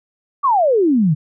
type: exponential sweep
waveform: sine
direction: down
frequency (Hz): 1184 to 142.1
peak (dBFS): -11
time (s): 0.43-1.15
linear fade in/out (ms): 20
effects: none